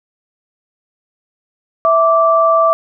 sine tone pair together, 656.5 / 1168 Hz, E5 / D6, -7 / -10 cents, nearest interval minor seventh, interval 997 cents, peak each -11 dBFS, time 1.85-2.73 s, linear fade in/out 0 ms, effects none

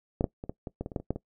clicks, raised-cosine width 2 ms, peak -12 / -11 / -24 / -20 / -22 / -19 / -22 / -27 / -15 / -27 / -14 / -22 dBFS, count 12, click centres 0.209 / 0.242 / 0.439 / 0.495 / 0.672 / 0.81 / 0.861 / 0.918 / 0.962 / 1 / 1.106 / 1.16 s, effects noise-tail reverb RT60 0.1 s tail -20 dB re dry

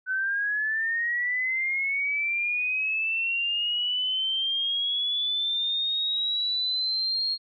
sine linear sweep, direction up, 1505 to 4279 Hz, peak -24 dBFS, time 0.06-7.38 s, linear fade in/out 50 ms, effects none

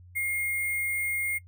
sine tone with sample-and-hold, 2136 Hz, C7, 35 cents sharp, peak -26 dBFS, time 0.15-1.39 s, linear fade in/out 20 ms, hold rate 11025 Hz, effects noise-tail reverb RT60 0.1 s tail -21 dB re dry + added 89 Hz sine -48 dBFS peak until 1.47 s

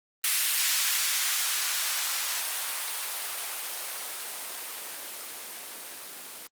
violet noise with band-pass filter sweep, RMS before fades -31 dBFS, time 0.24-6.47 s, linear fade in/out 2 ms, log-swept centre 1900 to 250 Hz, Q 0.87, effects Opus 32 kbps

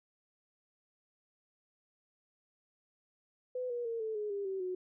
sine tone with pitch steps, 503 / 480.8 / 459.7 / 439.4 / 420 / 401.5 / 383.9 / 366.9 Hz, B4 / B4 / A#4 / A4 / G#4 / G4 / G4 / F#4, +32 / -46 / -24 / -2 / +19 / +41 / -36 / -15 cents, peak -34 dBFS, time 3.55-4.75 s, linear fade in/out 5 ms, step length 150 ms, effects none

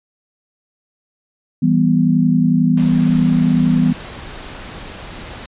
sine chord, E minor, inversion none, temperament equal, 164.81 / 196 / 246.9 Hz, E3 / G3 / B3, 0 / 0 / 0 cents, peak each -15 / -17 / -14 dBFS, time 1.62-3.93 s, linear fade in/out 10 ms
pink noise, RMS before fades -32 dBFS, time 2.77-5.46 s, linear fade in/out 5 ms
effects resampled to 8000 Hz

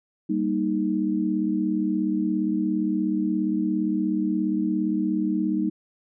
sine chord, Eb major, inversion first, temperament equal, 196 / 233.1 / 311.1 Hz, G3 / Bb3 / Eb4, 0 / 0 / 0 cents, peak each -26 / -28 / -24 dBFS, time 0.29-5.7 s, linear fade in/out 10 ms, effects none

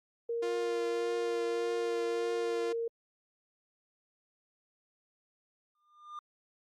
sine tone with pitch glide, 466.2 to 462.2 Hz, A#4 to A#4, 0 to -15 cents, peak -31 dBFS, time 0.29-2.88 s, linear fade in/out 5 ms, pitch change -15 cents, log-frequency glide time 1.11-2.59 s
sawtooth tone with vibrato, 349.2 Hz, F4, in tune, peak -32 dBFS, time 0.42-2.73 s, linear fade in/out 10 ms, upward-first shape triangle, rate 1.7 Hz, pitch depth 20 cents each way
triangle tone with exponential growth, 1204 Hz, D6, 43 cents sharp, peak -36 dBFS, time 5.75-6.19 s, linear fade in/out 2 ms, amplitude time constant 95 ms
effects low-pass 7000 Hz 12 dB/octave + Opus 48 kbps

